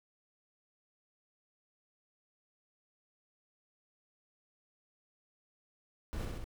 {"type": "noise with echo", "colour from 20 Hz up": "brown", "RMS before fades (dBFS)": -36, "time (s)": [6.13, 6.25], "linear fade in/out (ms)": 0, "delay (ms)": 64, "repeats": 3, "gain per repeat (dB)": -2, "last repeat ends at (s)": 6.442, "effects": []}